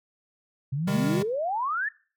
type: exponential sweep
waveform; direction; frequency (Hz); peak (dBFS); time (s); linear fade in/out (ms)
sine; up; 129 to 1825; -25; 0.72-1.89; 10
type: chord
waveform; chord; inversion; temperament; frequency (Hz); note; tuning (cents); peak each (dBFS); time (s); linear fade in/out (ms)
square; C minor; none; equal with one note detuned; 130.81 / 155.56 / 200.7; C3 / Eb3 / G3; 0 / 0 / +41; -32 / -29 / -28; 0.87-1.23; 10
effects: noise-tail reverb RT60 0.4 s tail -22 dB re dry